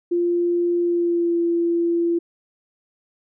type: tone with pitch glide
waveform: sine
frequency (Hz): 347.4 to 340.3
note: F4 to F4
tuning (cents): -9 to -45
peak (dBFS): -17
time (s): 0.11-2.19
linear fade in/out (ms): 10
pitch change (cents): -36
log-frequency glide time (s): 0.8-1.39
effects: none